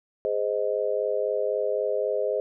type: chord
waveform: sine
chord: Ab major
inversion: none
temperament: just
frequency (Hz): 415.3 / 519.1 / 623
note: Ab4 / C5 / Eb5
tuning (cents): 0 / -14 / +2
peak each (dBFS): -28 / -27 / -28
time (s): 0.25-2.4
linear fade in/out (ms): 0
effects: none